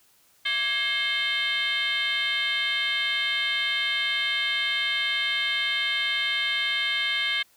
sine tone with frequency modulation, 2637 Hz, E7, in tune, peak -22 dBFS, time 0.45-7.43 s, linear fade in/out 10 ms, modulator 492 Hz, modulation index 2.1, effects tanh soft clip ceiling -18 dBFS + white hiss -61 dBFS RMS until 7.56 s

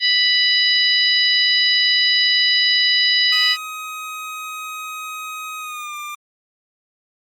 harmonic tone, 987.8 Hz, B5, in tune, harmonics 2 / 3 / 4 / 5, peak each -19 / -19 / -19 / -19 dBFS, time 0-3.57 s, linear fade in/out 50 ms
25% pulse tone with pitch glide, 1259 to 1193.2 Hz, D#6 to D6, +20 to +27 cents, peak -24 dBFS, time 3.32-6.15 s, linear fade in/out 5 ms, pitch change -93 cents, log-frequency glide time 5.59-5.95 s
effects Opus 24 kbps

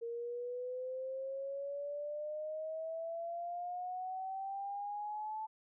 sine exponential sweep, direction up, 463.2 to 877 Hz, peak -38 dBFS, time 0.01-5.47 s, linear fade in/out 20 ms, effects none

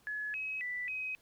sine tone with pitch steps, 1701 / 2553 / 1977 / 2528 Hz, G#6 / D#7 / B6 / D#7, +41 / +44 / +1 / +27 cents, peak -35 dBFS, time 0.07-1.15 s, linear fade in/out 0 ms, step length 270 ms, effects pink hiss -67 dBFS RMS until 1.21 s

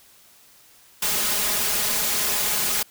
white noise with comb filter, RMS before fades -23 dBFS, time 1.02-2.83 s, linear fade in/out 5 ms, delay 4.8 ms, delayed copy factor +0.75, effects white hiss -53 dBFS RMS until 2.9 s

